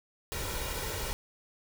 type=noise with comb filter; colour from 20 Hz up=pink; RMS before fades=-35 dBFS; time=0.32-1.13 s; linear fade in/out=0 ms; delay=2.1 ms; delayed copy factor=+0.6; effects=none